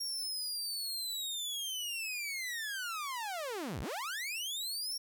sawtooth linear two-way sweep, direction down then up, 5588 to 44.41 to 5588 Hz, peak -33 dBFS, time 0-4.98 s, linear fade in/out 10 ms, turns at 3.81 s, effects none

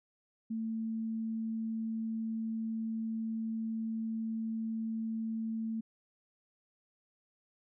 sine tone, 223.5 Hz, A3, 27 cents sharp, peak -33 dBFS, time 0.5-5.81 s, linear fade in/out 10 ms, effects none

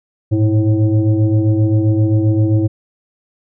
sine tone with frequency modulation, 105.2 Hz, G#2, 23 cents sharp, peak -10 dBFS, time 0.31-2.68 s, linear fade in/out 20 ms, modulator 218 Hz, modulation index 1.1, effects none

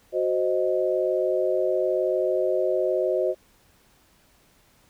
sine chord, C diminished, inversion second, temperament equal, 370 / 523.3 / 622.3 Hz, Gb4 / C5 / Eb5, 0 / 0 / 0 cents, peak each -25 dBFS, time 0.12-3.35 s, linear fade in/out 50 ms, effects pink hiss -60 dBFS RMS until 4.89 s

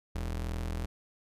square ring-modulated tone, 61 Hz, B1, 21 cents flat, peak -30 dBFS, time 0.15-0.86 s, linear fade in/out 5 ms, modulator 21.2 Hz, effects resampled to 32000 Hz

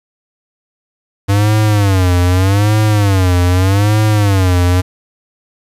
square tone with vibrato, 97.8 Hz, G2, 4 cents flat, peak -9 dBFS, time 1.28-4.82 s, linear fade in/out 20 ms, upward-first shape sine, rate 0.82 Hz, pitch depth 170 cents each way, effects resampled to 32000 Hz + 7-bit

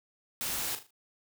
white noise with echo, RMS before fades -34 dBFS, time 0.41-0.75 s, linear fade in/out 0 ms, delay 39 ms, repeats 4, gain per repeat -9 dB, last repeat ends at 0.906 s, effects none

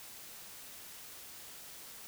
silence, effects white hiss -50 dBFS RMS until 2.07 s

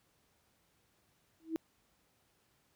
sine tone with exponential growth, 323.3 Hz, E4, 34 cents flat, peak -28 dBFS, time 1.4-1.56 s, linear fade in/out 0 ms, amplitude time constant 33 ms, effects pink hiss -73 dBFS RMS until 2.75 s + high-pass 60 Hz 12 dB/octave

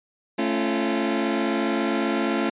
sawtooth chord, A augmented, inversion none, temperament just, 220 / 275 / 343.8 Hz, A3 / C#4 / E#4, 0 / -14 / -27 cents, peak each -22 dBFS, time 0.38-2.5 s, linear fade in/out 10 ms, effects resampled to 8000 Hz

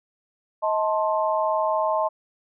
sine chord, A diminished, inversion second, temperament just, 633.6 / 880 / 1056 Hz, Eb5 / A5 / C6, +31 / 0 / +16 cents, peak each -23 / -25 / -26 dBFS, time 0.62-2.09 s, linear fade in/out 20 ms, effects none

